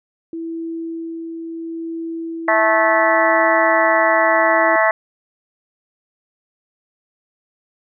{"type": "tone with tremolo", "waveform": "sine", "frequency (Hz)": 329.6, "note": "E4", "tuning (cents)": 0, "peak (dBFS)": -23, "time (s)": [0.33, 4.76], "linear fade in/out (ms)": 2, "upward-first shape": "sine", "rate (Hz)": 0.72, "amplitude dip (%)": 30}
{"type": "harmonic tone", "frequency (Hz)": 218.2, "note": "A3", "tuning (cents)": -14, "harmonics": [3, 4, 5, 6, 7, 8, 9], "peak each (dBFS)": [-16, -20, -20, -24, -27, -21, -19], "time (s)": [2.48, 4.91], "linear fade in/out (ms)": 2}
{"effects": []}